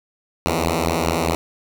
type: beating tone pair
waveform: 5% pulse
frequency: 80 / 84.8 Hz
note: D#2 / E2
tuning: +49 / +50 cents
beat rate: 4.8 Hz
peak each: -10 dBFS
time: 0.46-1.35 s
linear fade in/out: 0 ms
effects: none